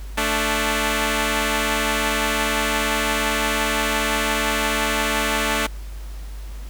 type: tone pair together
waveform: 5% pulse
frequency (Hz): 220 / 291.4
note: A3 / D4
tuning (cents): 0 / -13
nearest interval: perfect fourth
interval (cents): 487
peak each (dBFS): -11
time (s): 0.17-5.67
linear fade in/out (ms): 10
effects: added 50 Hz sine -30 dBFS peak until 6.69 s + pink hiss -46 dBFS RMS until 6.69 s